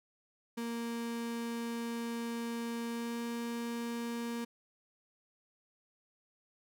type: tone with pitch glide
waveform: 35% pulse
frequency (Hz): 233.1 to 234.6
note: A#3 to A#3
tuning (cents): 0 to +11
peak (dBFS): -34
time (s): 0.57-4.45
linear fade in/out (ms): 10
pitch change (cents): +11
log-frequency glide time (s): 2.88-3.2
effects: none